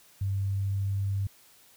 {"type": "tone with pitch glide", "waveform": "sine", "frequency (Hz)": [98, 98.62], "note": ["G2", "G2"], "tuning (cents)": [0, 11], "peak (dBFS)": -26, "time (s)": [0.21, 1.27], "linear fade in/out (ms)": 5, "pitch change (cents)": 11, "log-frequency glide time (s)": [0.42, 0.87], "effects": ["white hiss -58 dBFS RMS until 1.76 s"]}